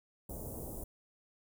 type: band-stop noise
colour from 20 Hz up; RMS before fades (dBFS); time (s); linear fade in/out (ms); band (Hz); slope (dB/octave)
pink; -43; 0.29-0.84; 5; 710 to 9200; 24
effects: none